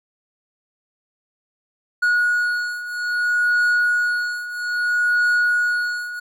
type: beating tone pair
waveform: triangle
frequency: 1452 / 1452.61 Hz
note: F#6 / F#6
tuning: -33 / -32 cents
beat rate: 0.61 Hz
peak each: -21 / -17 dBFS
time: 2.02-6.2 s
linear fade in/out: 10 ms
effects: none